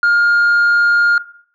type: tone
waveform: sine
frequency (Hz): 1414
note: F6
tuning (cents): +21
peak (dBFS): -7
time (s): 0.03-1.18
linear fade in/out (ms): 2
effects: noise-tail reverb RT60 0.6 s tail -19 dB re dry + tanh soft clip ceiling -8 dBFS